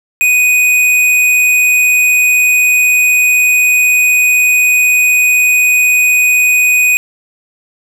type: tone with hard clipping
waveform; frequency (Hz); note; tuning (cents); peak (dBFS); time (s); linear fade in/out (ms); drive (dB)
sine; 2489; D#7; 0; -8; 0.21-6.97; 0; 13
effects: none